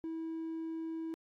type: tone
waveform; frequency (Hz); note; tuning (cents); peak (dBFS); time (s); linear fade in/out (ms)
triangle; 324.8; E4; -26; -34; 0.04-1.14; 0
effects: tanh soft clip ceiling -31 dBFS + AAC 48 kbps